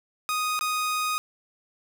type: tone with dropouts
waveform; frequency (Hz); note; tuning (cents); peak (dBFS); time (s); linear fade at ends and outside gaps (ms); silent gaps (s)
sawtooth; 1244.5; D#6; 0; -21; 0.29-1.18; 0; 0.591-0.61
effects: none